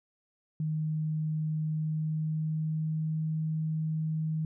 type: tone with pitch glide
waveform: sine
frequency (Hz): 155.56 to 157.46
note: D#3 to D#3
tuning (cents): 0 to +21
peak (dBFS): -28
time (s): 0.6-4.45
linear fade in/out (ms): 2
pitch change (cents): +21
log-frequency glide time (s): 1.65-3.27
effects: none